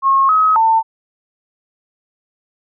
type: tone with pitch steps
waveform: sine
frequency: 1084 / 1273 / 896 Hz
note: C#6 / D#6 / A5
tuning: -39 / +39 / +31 cents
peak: -9 dBFS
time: 0.02-0.83 s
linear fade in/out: 50 ms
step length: 270 ms
effects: none